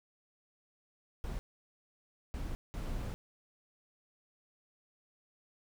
brown noise bursts at uneven times, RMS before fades -38 dBFS, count 3, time 1.24-1.39 / 2.34-2.55 / 2.74-3.14 s, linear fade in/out 0 ms, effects none

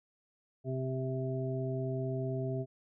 harmonic tone, 130.81 Hz, C3, in tune, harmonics 1 / 2 / 3 / 5, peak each -34 / -41 / -38 / -41 dBFS, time 0.64-2.66 s, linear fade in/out 50 ms, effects none

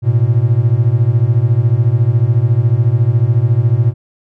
triangle beating tone pair, 110 / 124 Hz, A2 / B2, 0 / +7 cents, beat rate 14 Hz, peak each -10 dBFS, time 0.02-3.94 s, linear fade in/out 50 ms, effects none

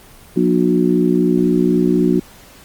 harmonic tone with a mistuned harmonic, 60 Hz, B1, 49 cents flat, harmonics 3 / 4 / 5 / 6, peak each -17 / -17 / -17 / -17 dBFS, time 0.36-2.2 s, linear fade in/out 10 ms, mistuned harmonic 6, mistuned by +19 cents, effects pink hiss -43 dBFS RMS until 2.64 s + Opus 24 kbps

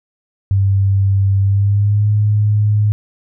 sine tone with pitch glide, 98 to 105.03 Hz, G2 to G#2, 0 to +20 cents, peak -10 dBFS, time 0.51-2.92 s, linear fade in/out 0 ms, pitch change +120 cents, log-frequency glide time 1.41-2.09 s, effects none

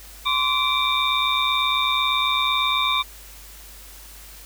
sine tone cluster, 1038 / 1146 / 2342 / 3573 / 3711 Hz, C6 / D6 / D7 / A7 / A#7, -14 / -43 / -5 / +26 / -9 cents, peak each -25 dBFS, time 0.25-3.03 s, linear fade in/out 20 ms, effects added 50 Hz sine -44 dBFS peak until 4.45 s + white hiss -44 dBFS RMS until 4.45 s

